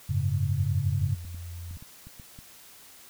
sine chord, F# suspended second, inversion none, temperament just, 92.5 / 104.06 / 138.75 Hz, F#2 / G#2 / C#3, 0 / +4 / +2 cents, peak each -28 dBFS, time 0.09-1.15 s, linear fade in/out 10 ms
sine tone with pitch glide, 85.4 to 86.19 Hz, F2 to F2, -38 to -22 cents, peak -36 dBFS, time 0.48-1.78 s, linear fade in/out 20 ms, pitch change +16 cents, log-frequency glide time 1.06-1.24 s
clicks, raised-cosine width 5 ms, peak -33 dBFS, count 10, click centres 1.018 / 1.089 / 1.249 / 1.346 / 1.71 / 1.77 / 1.825 / 2.07 / 2.198 / 2.389 s
effects white hiss -51 dBFS RMS until 3.09 s

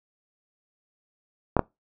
clicks, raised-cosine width 1 ms, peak -5 dBFS, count 2, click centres 1.567 / 1.593 s, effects noise-tail reverb RT60 0.2 s tail -23 dB re dry

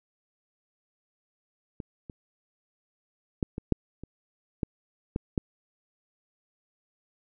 clicks, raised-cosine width 3 ms, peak -23 / -27 / -13 / -20 / -8 / -27 / -14 / -15 / -12 dBFS, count 9, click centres 1.802 / 2.098 / 3.428 / 3.581 / 3.723 / 4.036 / 4.632 / 5.161 / 5.378 s, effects none

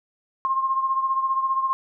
sine beating tone pair, 1063 / 1078 Hz, C6 / C#6, +27 / -49 cents, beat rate 15 Hz, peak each -21 / -28 dBFS, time 0.45-1.73 s, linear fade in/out 0 ms, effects none

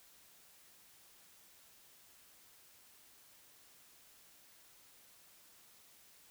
silence, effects white hiss -63 dBFS RMS until 6.3 s

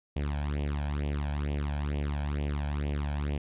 sawtooth tone with flanger, 72.6 Hz, D2, 19 cents flat, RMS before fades -31 dBFS, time 0.16-3.38 s, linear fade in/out 5 ms, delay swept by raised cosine 0.34 to 1.27 ms, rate 2.2 Hz, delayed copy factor +0.85, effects resampled to 8000 Hz

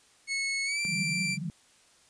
sawtooth tone with pitch glide, 2194 to 2351 Hz, C#7 to D7, -18 to +1 cents, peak -25 dBFS, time 0.27-1.38 s, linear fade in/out 50 ms, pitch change +119 cents, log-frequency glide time 0.65-0.8 s
pink band-pass noise, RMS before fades -35 dBFS, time 0.85-1.5 s, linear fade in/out 0 ms, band 150 to 200 Hz, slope 96 dB/octave
effects white hiss -61 dBFS RMS until 2.09 s + resampled to 22050 Hz

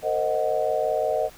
sine chord, C half-diminished seventh, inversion third, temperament equal with one note detuned, 457.4 / 523.3 / 622.3 / 740 Hz, Bb4 / C5 / Eb5 / Gb5, -33 / 0 / 0 / 0 cents, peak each -28 / -28 / -24 / -28 dBFS, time 0.02-1.3 s, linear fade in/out 50 ms, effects pink hiss -48 dBFS RMS until 1.37 s

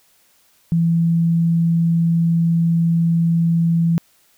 sine tone, 167.1 Hz, E3, 24 cents sharp, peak -13 dBFS, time 0.72-3.98 s, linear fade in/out 0 ms, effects white hiss -57 dBFS RMS until 4.37 s

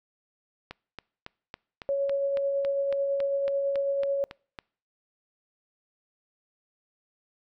click train, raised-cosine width 0.3 ms, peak -22 dBFS, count 15, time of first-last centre 0.71-4.588 s, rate 3.61 Hz
sine tone with tremolo, 556 Hz, C#5, 5 cents sharp, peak -23 dBFS, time 1.89-4.24 s, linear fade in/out 0 ms, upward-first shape sine, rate 9.1 Hz, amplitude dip 25%
effects noise-tail reverb RT60 0.5 s tail -26 dB re dry

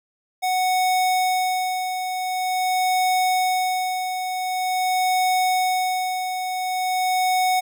square tone with tremolo, 740 Hz, F#5, in tune, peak -18 dBFS, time 0.42-7.61 s, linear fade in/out 20 ms, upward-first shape sine, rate 0.46 Hz, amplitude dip 55%, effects none

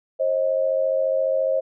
sine tone pair together, 534 / 628.5 Hz, C5 / D#5, +35 / +17 cents, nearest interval minor third, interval 282 cents, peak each -20 / -23 dBFS, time 0.19-1.61 s, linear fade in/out 20 ms, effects none

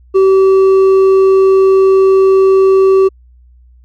sine tone with hard clipping, 383.8 Hz, G4, 37 cents flat, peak -6 dBFS, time 0.14-3.09 s, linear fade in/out 20 ms, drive 4 dB, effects added 61 Hz sine -40 dBFS peak until 3.84 s

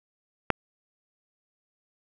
click, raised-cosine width 0.5 ms, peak -5 dBFS, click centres 0.503 s, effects none

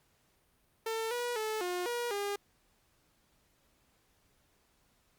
sawtooth tone with pitch steps, 448.2 / 484.5 / 434.4 / 357.8 / 479.4 / 405.1 Hz, A4 / B4 / A4 / F4 / A#4 / G#4, +32 / -33 / -22 / +42 / +48 / -43 cents, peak -29 dBFS, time 0.86-2.36 s, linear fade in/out 5 ms, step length 250 ms, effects pink hiss -71 dBFS RMS until 5.18 s + Opus 48 kbps

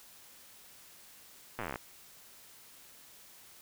slowing click train, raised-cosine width 0.5 ms, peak -22 dBFS, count 15, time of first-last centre 1.59-1.758 s, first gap 8 ms, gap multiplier 1.06, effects white hiss -56 dBFS RMS until 3.61 s

